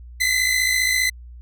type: tone pair together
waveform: sawtooth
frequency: 2001 / 2056 Hz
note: B6 / C7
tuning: +22 / -31 cents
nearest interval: unison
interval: 47 cents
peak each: -17 dBFS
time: 0.2-1.1 s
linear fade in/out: 10 ms
effects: added 60 Hz sine -37 dBFS peak until 1.41 s